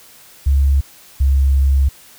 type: tone pair in turn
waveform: sine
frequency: 69.3 / 68.27 Hz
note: C#2 / C#2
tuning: 0 / -26 cents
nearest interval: unison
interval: 26 cents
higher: first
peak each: -9 dBFS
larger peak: neither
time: 0.46-0.81 / 1.2-1.89 s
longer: second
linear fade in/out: 10 ms
effects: tanh soft clip ceiling -5 dBFS + white hiss -44 dBFS RMS until 2.18 s